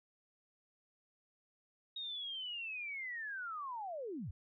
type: linear sweep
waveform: sine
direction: down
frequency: 3766 to 66.1 Hz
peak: -40 dBFS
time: 1.96-4.31 s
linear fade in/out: 5 ms
effects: none